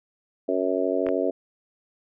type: harmonic tone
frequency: 93 Hz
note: F#2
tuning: 9 cents sharp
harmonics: 3 / 4 / 5 / 6 / 7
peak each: -28 / -28 / -28 / -28 / -28 dBFS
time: 0.48-1.31 s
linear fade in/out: 10 ms
type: clicks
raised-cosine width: 0.5 ms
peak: -19 dBFS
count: 2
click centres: 1.066 / 1.088 s
effects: none